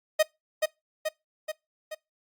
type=tone with echo; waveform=45% pulse; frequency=622.3 Hz; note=D#5; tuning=in tune; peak=-18 dBFS; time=0.19-0.23 s; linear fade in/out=10 ms; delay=430 ms; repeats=4; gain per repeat=-4 dB; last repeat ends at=1.95 s; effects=noise-tail reverb RT60 0.2 s tail -22 dB re dry + Opus 48 kbps